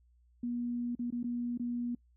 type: tone with dropouts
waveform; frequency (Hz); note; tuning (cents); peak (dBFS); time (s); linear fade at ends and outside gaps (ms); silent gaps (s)
sine; 240.7; B3; -44; -32; 0.43-1.95; 5; 0.952-0.992 / 1.105-1.124 / 1.231-1.241 / 1.576-1.596
effects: noise-tail reverb RT60 0.1 s tail -24 dB re dry + added 60 Hz sine -63 dBFS peak until 2.16 s

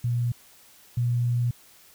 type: tone pair in turn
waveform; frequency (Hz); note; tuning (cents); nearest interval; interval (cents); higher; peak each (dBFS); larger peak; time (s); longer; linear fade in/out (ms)
sine; 120.1 / 120.75; B2 / B2; -48 / -39; unison; 9; second; -22 / -21; second; 0.04-0.32 / 0.97-1.51; second; 5
effects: white hiss -54 dBFS RMS until 1.94 s

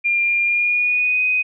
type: tone with pitch glide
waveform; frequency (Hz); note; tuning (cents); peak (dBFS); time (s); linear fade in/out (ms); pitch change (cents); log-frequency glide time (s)
sine; 2399 to 2501; D7 to D#7; +36 to +8; -15; 0.04-1.43; 20; +72; 0.43-1.22
effects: none

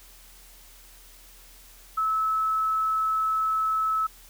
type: tone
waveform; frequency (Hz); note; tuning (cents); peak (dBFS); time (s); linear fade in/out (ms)
sine; 1300; E6; -24; -22; 1.97-4.07; 10
effects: added 40 Hz sine -52 dBFS peak until 4.29 s + white hiss -52 dBFS RMS until 4.29 s

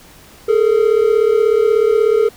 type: tone pair together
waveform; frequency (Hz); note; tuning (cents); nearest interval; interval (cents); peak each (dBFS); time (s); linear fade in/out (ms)
triangle; 419.7 / 456.2; G#4 / A#4; +18 / -37; minor second; 145; -11; 0.48-2.29; 10
effects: pink hiss -43 dBFS RMS until 2.36 s

